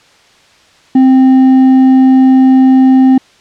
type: tone with hard clipping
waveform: sine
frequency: 261.6 Hz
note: C4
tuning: in tune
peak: -4 dBFS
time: 0.95-3.18 s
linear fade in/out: 5 ms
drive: 4 dB
effects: white hiss -45 dBFS RMS until 3.4 s + low-pass 5000 Hz 12 dB/octave